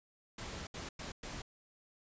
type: noise bursts at uneven times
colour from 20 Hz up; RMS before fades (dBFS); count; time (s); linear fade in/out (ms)
pink; -44; 4; 0.38-0.67 / 0.74-0.89 / 0.99-1.12 / 1.23-1.42; 5
effects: resampled to 16000 Hz